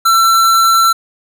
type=tone; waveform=square; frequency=1345 Hz; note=E6; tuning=34 cents sharp; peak=-8 dBFS; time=0.05-0.93 s; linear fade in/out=10 ms; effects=none